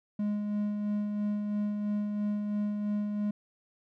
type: tone with tremolo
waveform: triangle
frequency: 207.7 Hz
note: G#3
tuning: in tune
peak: -25 dBFS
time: 0.19-3.31 s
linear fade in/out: 5 ms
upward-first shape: sine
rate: 3 Hz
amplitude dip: 35%
effects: none